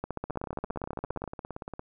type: two click trains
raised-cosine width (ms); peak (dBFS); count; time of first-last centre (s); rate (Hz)
1; -18 / -23; 19 / 27; 0.04-1.24 / 0.3-1.794; 15 / 17.4
effects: none